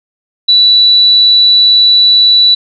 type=tone; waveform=sine; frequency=3951 Hz; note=B7; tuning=in tune; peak=-3 dBFS; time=0.48-2.55 s; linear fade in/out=10 ms; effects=none